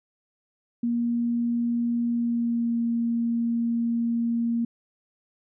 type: tone with pitch glide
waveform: sine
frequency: 236.4 to 233.3 Hz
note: A#3 to A#3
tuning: +24 to +2 cents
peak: -22 dBFS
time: 0.83-4.65 s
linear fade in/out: 5 ms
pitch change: -22 cents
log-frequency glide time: 2.09-2.79 s
effects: none